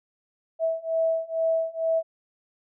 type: beating tone pair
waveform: sine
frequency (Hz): 651 / 653.2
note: E5 / E5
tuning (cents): -22 / -16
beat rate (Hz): 2.2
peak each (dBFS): -26 / -25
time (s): 0.59-2.03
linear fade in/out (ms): 50
effects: none